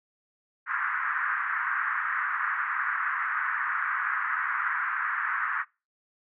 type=band-pass noise; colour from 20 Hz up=white; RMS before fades=-29 dBFS; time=0.66-5.65 s; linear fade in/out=50 ms; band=1100 to 1800 Hz; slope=48 dB/octave; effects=noise-tail reverb RT60 0.3 s tail -26 dB re dry